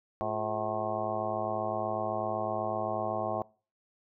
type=harmonic tone with a mistuned harmonic; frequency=107.9 Hz; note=A2; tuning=33 cents flat; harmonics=1 / 2 / 3 / 4 / 5 / 6 / 7 / 8 / 9 / 10; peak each=-42 / -41 / -40 / -43 / -39 / -34 / -36 / -42 / -46 / -39 dBFS; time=0.21-3.42 s; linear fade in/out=0 ms; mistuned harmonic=3; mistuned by=+130 cents; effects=noise-tail reverb RT60 0.4 s tail -24 dB re dry